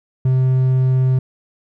triangle tone, 129.7 Hz, C3, 15 cents flat, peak -10 dBFS, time 0.25-1.19 s, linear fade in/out 5 ms, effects none

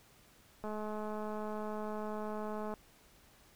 click train, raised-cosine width 1 ms, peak -28 dBFS, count 448, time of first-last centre 0.64-2.739 s, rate 213 Hz, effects pink hiss -63 dBFS RMS until 3.55 s

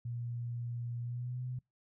sine tone with pitch glide, 119.3 to 125.88 Hz, A#2 to B2, +41 to +33 cents, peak -36 dBFS, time 0.05-1.59 s, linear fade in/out 5 ms, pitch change +92 cents, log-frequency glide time 1.01-1.42 s, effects noise-tail reverb RT60 0.2 s tail -26 dB re dry

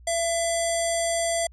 square tone with low-pass filter, 671 Hz, E5, 31 cents sharp, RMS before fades -25 dBFS, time 0.07-1.47 s, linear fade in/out 5 ms, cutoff 8200 Hz, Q 9.8, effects added 60 Hz sine -46 dBFS peak until 1.52 s

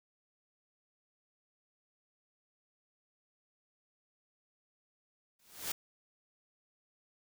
white noise with exponential growth, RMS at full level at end -33 dBFS, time 5.39-5.72 s, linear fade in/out 5 ms, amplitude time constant 71 ms, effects none

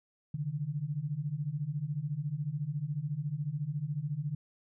sine beating tone pair, 138.59 / 152.59 Hz, C#3 / D#3, 0 / -33 cents, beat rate 14 Hz, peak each -36 / -34 dBFS, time 0.34-4.35 s, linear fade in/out 5 ms, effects none

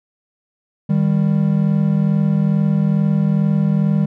triangle tone pair together, 155.56 / 197.87 Hz, D#3 / G3, 0 / +16 cents, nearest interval major third, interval 416 cents, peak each -14 dBFS, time 0.89-4.06 s, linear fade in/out 10 ms, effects none

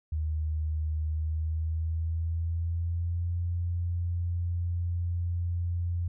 sine tone with pitch glide, 77.78 to 86.8 Hz, D#2 to F2, 0 to -10 cents, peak -27 dBFS, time 0.12-6.08 s, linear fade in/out 5 ms, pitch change +190 cents, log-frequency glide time 1.07-3.35 s, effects none

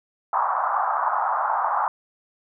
pink band-pass noise, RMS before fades -23 dBFS, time 0.33-1.88 s, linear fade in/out 2 ms, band 740 to 1300 Hz, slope 48 dB/octave, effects none

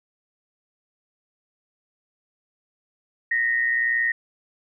sine tone pair together, 1854.1 / 1975.5 Hz, A#6 / B6, -10 / 0 cents, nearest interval minor second, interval 110 cents, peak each -20 / -27 dBFS, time 3.31-4.12 s, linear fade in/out 5 ms, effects none

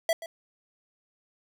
square tone with echo, 659.3 Hz, E5, in tune, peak -22 dBFS, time 0.09-0.13 s, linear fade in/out 2 ms, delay 130 ms, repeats 1, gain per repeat -15 dB, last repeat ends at 0.26 s, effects none

